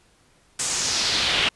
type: noise with band-pass filter sweep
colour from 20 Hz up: brown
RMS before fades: -23 dBFS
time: 0.59-1.49 s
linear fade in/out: 5 ms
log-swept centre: 8000 to 2900 Hz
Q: 2.5
effects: pink hiss -59 dBFS RMS until 1.55 s + resampled to 24000 Hz